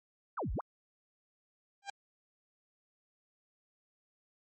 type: exponential two-way sweep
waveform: sine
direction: down then up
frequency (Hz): 1600 to 39 to 1600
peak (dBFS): -33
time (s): 0.37-0.61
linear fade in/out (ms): 10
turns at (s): 0.53
type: tone with exponential growth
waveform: sawtooth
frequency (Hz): 797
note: G5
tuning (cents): +28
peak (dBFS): -31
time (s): 1.82-1.9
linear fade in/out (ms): 5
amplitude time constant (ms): 16
effects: MP3 32 kbps